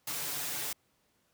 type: noise with comb filter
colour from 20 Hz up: white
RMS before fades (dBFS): -36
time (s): 0.07-0.73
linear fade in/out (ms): 5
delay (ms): 6.9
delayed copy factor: +0.7
effects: pink hiss -72 dBFS RMS until 1.33 s + high-pass 80 Hz 12 dB/octave